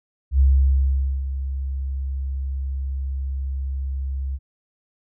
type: tone with ADSR envelope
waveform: sine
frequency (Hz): 67.3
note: C2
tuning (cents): +49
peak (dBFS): -11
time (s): 0.31-4.39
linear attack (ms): 88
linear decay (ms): 830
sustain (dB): -12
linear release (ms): 43
effects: none